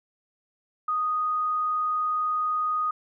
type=tone; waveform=sine; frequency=1242 Hz; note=D#6; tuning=3 cents flat; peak=-23 dBFS; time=0.88-2.91 s; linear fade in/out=5 ms; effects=none